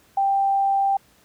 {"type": "tone", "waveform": "sine", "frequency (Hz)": 787, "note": "G5", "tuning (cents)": 7, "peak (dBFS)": -17, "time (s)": [0.17, 0.97], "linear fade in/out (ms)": 5, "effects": ["pink hiss -57 dBFS RMS until 1.24 s", "high-pass 60 Hz 12 dB/octave"]}